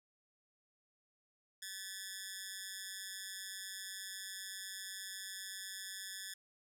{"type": "tone with amplitude modulation", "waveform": "10% pulse", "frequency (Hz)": 1731, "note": "A6", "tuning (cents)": -29, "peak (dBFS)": -31, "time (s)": [1.62, 6.34], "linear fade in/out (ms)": 5, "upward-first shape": "sine", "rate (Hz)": 192, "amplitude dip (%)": 90, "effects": []}